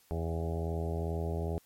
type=harmonic tone with a mistuned harmonic; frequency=82.41 Hz; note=E2; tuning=in tune; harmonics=1 / 2 / 3 / 4 / 5 / 6 / 7 / 8 / 9 / 10; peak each=-33 / -38 / -47 / -44 / -39 / -47 / -45 / -45 / -47 / -50 dBFS; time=0.11-1.58 s; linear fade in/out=0 ms; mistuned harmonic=9; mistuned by=-17 cents; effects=white hiss -65 dBFS RMS until 1.65 s + MP3 64 kbps